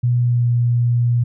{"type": "tone with pitch glide", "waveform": "sine", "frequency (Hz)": [121.8, 120.05], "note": ["B2", "B2"], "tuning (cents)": [-24, -49], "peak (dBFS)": -13, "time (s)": [0.03, 1.24], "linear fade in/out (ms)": 10, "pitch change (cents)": -25, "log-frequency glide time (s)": [0.19, 0.47], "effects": []}